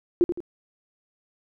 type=tone with echo; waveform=sine; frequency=349.2 Hz; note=F4; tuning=in tune; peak=-14 dBFS; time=0.21-0.24 s; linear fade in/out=0 ms; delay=82 ms; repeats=2; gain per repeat=-8 dB; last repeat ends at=0.404 s; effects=none